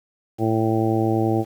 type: harmonic tone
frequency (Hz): 111.3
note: A2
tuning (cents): +20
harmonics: 1 / 2 / 3 / 4 / 5 / 6 / 7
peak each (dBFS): -23 / -26 / -21 / -28 / -30 / -32 / -27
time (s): 0.38-1.45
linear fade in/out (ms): 50
effects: 8-bit